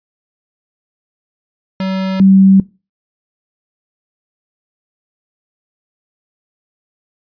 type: tone pair in turn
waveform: square / sine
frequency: 190 / 192.65 Hz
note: F#3 / G3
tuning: +46 / -30 cents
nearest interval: unison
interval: 24 cents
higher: second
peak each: -16 / -4 dBFS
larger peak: second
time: 1.8-2.2 / 2.2-2.6 s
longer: neither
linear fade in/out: 2 ms
effects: noise-tail reverb RT60 0.3 s tail -22 dB re dry + resampled to 11025 Hz